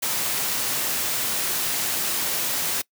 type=noise; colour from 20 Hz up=white; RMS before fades=-25 dBFS; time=0.02-2.82 s; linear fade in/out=10 ms; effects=noise-tail reverb RT60 0.1 s tail -23 dB re dry + high-pass 100 Hz 12 dB/octave